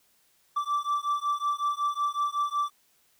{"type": "beating tone pair", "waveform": "triangle", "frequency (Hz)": [1164, 1169.4], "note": ["D6", "D6"], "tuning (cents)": [-16, -8], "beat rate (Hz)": 5.4, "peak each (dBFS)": -27, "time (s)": [0.56, 2.7], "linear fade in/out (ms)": 10, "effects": ["white hiss -66 dBFS RMS until 3.19 s"]}